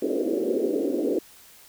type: band-pass noise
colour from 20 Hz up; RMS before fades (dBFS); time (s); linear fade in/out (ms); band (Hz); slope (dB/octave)
pink; -25; 0.02-1.19; 5; 260 to 520; 48
effects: white hiss -51 dBFS RMS until 1.68 s